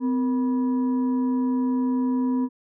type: tone with frequency modulation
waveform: sine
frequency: 255.4 Hz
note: C4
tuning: 42 cents flat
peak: -20 dBFS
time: 0-2.49 s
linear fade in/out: 50 ms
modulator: 721 Hz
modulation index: 0.33
effects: none